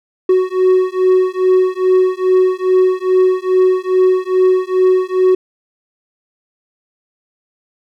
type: beating tone pair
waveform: triangle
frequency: 370 / 372.4 Hz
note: F#4 / F#4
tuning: 0 / +11 cents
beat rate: 2.4 Hz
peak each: -11 dBFS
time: 0.29-5.35 s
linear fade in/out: 5 ms
effects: none